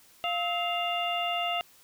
harmonic tone with a mistuned harmonic, 698.5 Hz, F5, in tune, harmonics 1 / 2 / 3 / 4 / 5, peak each -30 / -36 / -39 / -31 / -43 dBFS, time 0.24-1.61 s, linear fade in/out 0 ms, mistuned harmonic 2, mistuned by -140 cents, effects white hiss -58 dBFS RMS until 1.83 s

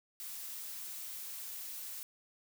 blue noise, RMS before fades -44 dBFS, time 0.2-2.03 s, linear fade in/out 0 ms, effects none

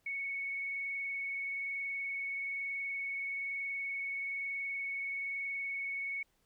sine tone with frequency modulation, 2217 Hz, C#7, in tune, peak -35 dBFS, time 0.06-6.23 s, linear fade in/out 5 ms, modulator 21.1 Hz, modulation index 0.85, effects pink hiss -75 dBFS RMS until 6.45 s

